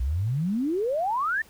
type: exponential sweep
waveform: sine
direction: up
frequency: 58.27 to 1840 Hz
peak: -23 dBFS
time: 0-1.42 s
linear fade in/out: 5 ms
effects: pink hiss -54 dBFS RMS until 1.49 s